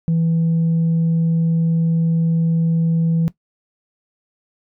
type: tone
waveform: sine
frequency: 164.81 Hz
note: E3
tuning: in tune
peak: -12 dBFS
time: 0.08-3.28 s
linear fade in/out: 0 ms
effects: noise-tail reverb RT60 0.1 s tail -18 dB re dry + tanh soft clip ceiling -12 dBFS